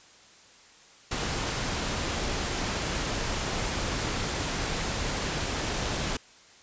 pink noise, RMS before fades -30 dBFS, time 1.11-6.17 s, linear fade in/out 5 ms, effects white hiss -54 dBFS RMS until 6.62 s + resampled to 16000 Hz

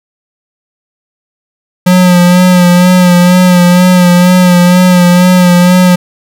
square tone with vibrato, 179.4 Hz, F3, 47 cents sharp, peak -3 dBFS, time 1.86-5.96 s, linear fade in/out 10 ms, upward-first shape sine, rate 2.1 Hz, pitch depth 31 cents each way, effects none

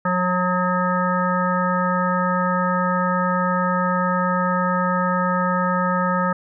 harmonic tone with a mistuned harmonic, 180.9 Hz, F#3, 39 cents flat, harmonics 1 / 3 / 5 / 7 / 9 / 10, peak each -22 / -25 / -26 / -22 / -30 / -33 dBFS, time 0.05-6.33 s, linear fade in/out 5 ms, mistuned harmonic 5, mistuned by +15 cents, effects none

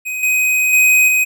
square tone with level steps, 2511 Hz, D#7, 15 cents sharp, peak -21 / -13 / -9 / -12 dBFS, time 0.05-1.25 s, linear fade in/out 20 ms, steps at 0.23 / 0.73 / 1.08 s, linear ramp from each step 2 ms, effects none

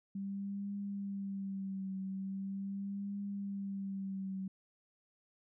sine tone with vibrato, 196 Hz, G3, in tune, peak -37 dBFS, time 0.15-4.48 s, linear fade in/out 5 ms, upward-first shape triangle, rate 0.41 Hz, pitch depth 48 cents each way, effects none

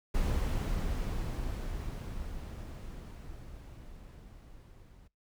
brown noise with level ramp, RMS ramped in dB -29 to -55 dBFS, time 0.14-5.08 s, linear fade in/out 10 ms, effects noise-tail reverb RT60 0.2 s tail -24 dB re dry

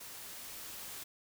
white noise with level ramp, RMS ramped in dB -48 to -45 dBFS, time 0-1.04 s, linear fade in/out 10 ms, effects none

